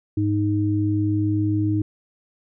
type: tone pair together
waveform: sine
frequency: 103.82 / 311.1 Hz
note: G#2 / D#4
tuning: 0 / 0 cents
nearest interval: octave + perfect fifth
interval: 1900 cents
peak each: -21 dBFS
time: 0.17-1.82 s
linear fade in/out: 5 ms
effects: none